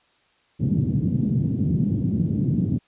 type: band-pass noise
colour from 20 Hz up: pink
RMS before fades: -22 dBFS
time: 0.59-2.79 s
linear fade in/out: 20 ms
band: 110 to 250 Hz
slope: 24 dB/octave
effects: white hiss -62 dBFS RMS until 2.87 s + resampled to 8000 Hz